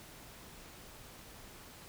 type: silence
effects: pink hiss -53 dBFS RMS until 1.88 s